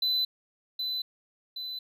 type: tone with echo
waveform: triangle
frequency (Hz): 4012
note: B7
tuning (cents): +26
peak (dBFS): -23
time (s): 0.02-0.25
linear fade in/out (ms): 5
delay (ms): 770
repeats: 2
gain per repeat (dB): -5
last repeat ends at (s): 1.79
effects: none